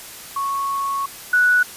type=tone pair in turn; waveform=sine; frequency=1105 / 1475 Hz; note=C#6 / F#6; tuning=-6 / -6 cents; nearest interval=perfect fourth; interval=500 cents; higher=second; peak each=-20 / -12 dBFS; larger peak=second; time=0.36-1.06 / 1.33-1.63 s; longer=first; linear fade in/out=5 ms; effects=white hiss -37 dBFS RMS until 1.76 s + resampled to 32000 Hz